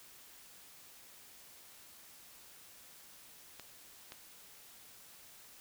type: clicks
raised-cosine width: 0.2 ms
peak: -30 / -29 dBFS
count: 2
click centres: 3.597 / 4.121 s
effects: white hiss -57 dBFS RMS until 5.6 s